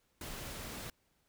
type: noise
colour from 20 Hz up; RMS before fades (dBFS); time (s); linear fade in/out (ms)
pink; -44; 0.21-0.9; 2
effects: pink hiss -75 dBFS RMS until 1.28 s